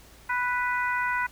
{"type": "harmonic tone", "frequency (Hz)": 493.9, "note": "B4", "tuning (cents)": 0, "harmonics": [2, 3, 4, 5], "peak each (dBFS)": [-28, -28, -31, -38], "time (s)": [0.29, 1.27], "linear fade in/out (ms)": 10, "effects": ["added 55 Hz sine -54 dBFS peak until 1.31 s", "pink hiss -53 dBFS RMS until 1.31 s"]}